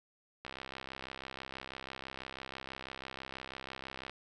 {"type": "click train", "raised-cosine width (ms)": 0.3, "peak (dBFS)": -26, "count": 242, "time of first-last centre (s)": [0.45, 4.096], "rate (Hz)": 66.1, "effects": []}